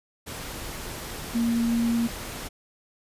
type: tone in noise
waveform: sine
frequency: 233.1 Hz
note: A#3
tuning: in tune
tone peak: -21 dBFS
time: 1.34-2.08 s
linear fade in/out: 20 ms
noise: pink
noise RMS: -36 dBFS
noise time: 0.26-2.49 s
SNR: +12 dB
effects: resampled to 32000 Hz